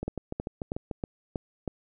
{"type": "two click trains", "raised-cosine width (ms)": 2, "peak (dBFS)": [-17, -19], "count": [6, 7], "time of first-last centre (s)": [[0.08, 1.677], [0.03, 0.912]], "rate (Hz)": [3.13, 6.8], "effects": []}